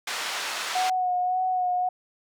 pink band-pass noise, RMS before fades -31 dBFS, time 0.07-0.9 s, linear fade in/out 5 ms, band 980 to 6400 Hz, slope 12 dB/octave
sine tone with vibrato, 733 Hz, F#5, 16 cents flat, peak -22 dBFS, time 0.75-1.89 s, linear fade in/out 5 ms, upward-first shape sine, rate 1.8 Hz, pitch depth 27 cents each way
effects none

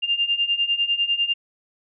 sine beating tone pair, 2794 / 2804 Hz, F7 / F7, 0 / +6 cents, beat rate 10 Hz, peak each -24 / -21 dBFS, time 0.02-1.34 s, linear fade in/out 20 ms, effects none

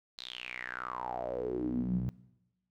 sawtooth tone with band-pass filter sweep, 61.8 Hz, B1, 2 cents sharp, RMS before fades -36 dBFS, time 0.18-2.09 s, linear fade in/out 0 ms, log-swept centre 4200 to 140 Hz, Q 8.7, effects noise-tail reverb RT60 1.0 s tail -20 dB re dry

